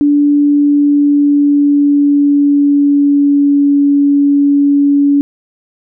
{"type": "tone with pitch glide", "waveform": "sine", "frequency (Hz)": [290, 284.2], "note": ["D4", "C#4"], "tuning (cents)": [-22, 43], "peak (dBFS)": -6, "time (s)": [0.01, 5.21], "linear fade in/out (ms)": 0, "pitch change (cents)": -35, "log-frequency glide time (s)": [0.31, 3.77], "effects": []}